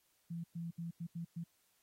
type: tone bursts at uneven times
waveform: sine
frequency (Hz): 168.3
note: E3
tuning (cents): +36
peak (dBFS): -39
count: 6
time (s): 0.3-0.44 / 0.55-0.71 / 0.78-0.91 / 1-1.07 / 1.15-1.25 / 1.36-1.44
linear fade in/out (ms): 10
effects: white hiss -75 dBFS RMS until 1.82 s + AAC 48 kbps